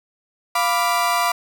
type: chord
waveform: 35% pulse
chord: B diminished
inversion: second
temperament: equal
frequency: 698.5 / 987.8 / 1174.7 Hz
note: F5 / B5 / D6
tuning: 0 / 0 / 0 cents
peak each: -20 dBFS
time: 0.55-1.32 s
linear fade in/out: 5 ms
effects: none

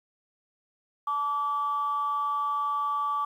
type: tone pair together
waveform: sine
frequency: 867 / 1155.5 Hz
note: A5 / D6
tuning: -26 / -28 cents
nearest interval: perfect fourth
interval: 498 cents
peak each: -33 / -25 dBFS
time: 1.07-3.25 s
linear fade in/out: 5 ms
effects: tanh soft clip ceiling -20 dBFS + 10-bit

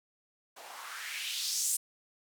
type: noise with band-pass filter sweep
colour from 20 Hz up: blue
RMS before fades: -36 dBFS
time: 0.56-1.77 s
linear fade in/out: 10 ms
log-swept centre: 600 to 8900 Hz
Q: 2.5
effects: none

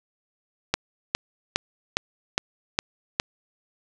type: click train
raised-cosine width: 0.2 ms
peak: -3 dBFS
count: 7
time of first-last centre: 0.74-3.199 s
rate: 2.44 Hz
effects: none

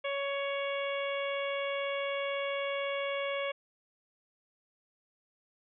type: harmonic tone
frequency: 558 Hz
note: C#5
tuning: 11 cents sharp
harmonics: 1 / 2 / 3 / 4 / 5 / 6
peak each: -33 / -40 / -44 / -39 / -43 / -45 dBFS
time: 0.04-3.52 s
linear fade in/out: 10 ms
effects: none

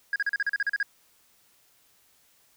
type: tone bursts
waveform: sine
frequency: 1639 Hz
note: G#6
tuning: 23 cents flat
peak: -20 dBFS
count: 11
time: 0.13-0.829 s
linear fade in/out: 2 ms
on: 29 ms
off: 38 ms
effects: tanh soft clip ceiling -22 dBFS + white hiss -63 dBFS RMS until 2.56 s

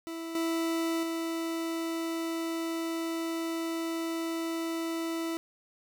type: tone with level steps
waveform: 40% pulse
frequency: 329.6 Hz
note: E4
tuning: in tune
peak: -35 / -27 / -30 dBFS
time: 0.07-5.37 s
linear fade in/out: 0 ms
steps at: 0.35 / 1.03 s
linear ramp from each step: 2 ms
effects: none

